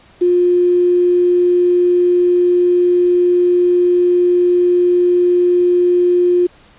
sine tone with quantisation, 354.9 Hz, F4, 28 cents sharp, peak -9 dBFS, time 0.21-6.47 s, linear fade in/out 10 ms, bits 6, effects pink hiss -47 dBFS RMS until 6.78 s + resampled to 8000 Hz

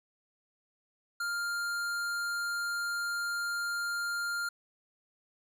sine tone with hard clipping, 1400 Hz, F6, 4 cents sharp, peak -33 dBFS, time 1.2-4.49 s, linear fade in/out 5 ms, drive 15 dB, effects none

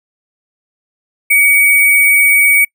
sine tone with sample-and-hold, 2258 Hz, C#7, 31 cents sharp, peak -6 dBFS, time 1.3-2.65 s, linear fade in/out 10 ms, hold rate 11025 Hz, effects noise-tail reverb RT60 0.1 s tail -25 dB re dry

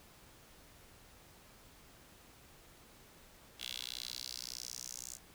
10% pulse tone with high-pass filter sweep, 61.74 Hz, B1, in tune, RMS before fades -45 dBFS, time 3.58-5.19 s, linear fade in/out 50 ms, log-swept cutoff 3200 to 7000 Hz, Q 3.4, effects pink hiss -60 dBFS RMS until 5.34 s

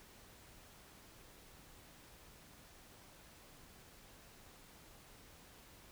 silence, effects pink hiss -60 dBFS RMS until 5.91 s

